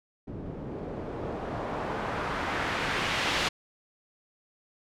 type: noise with low-pass filter sweep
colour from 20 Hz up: white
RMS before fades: -32 dBFS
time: 0.27-3.49 s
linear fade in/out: 10 ms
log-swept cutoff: 270 to 3300 Hz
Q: 0.91
effects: none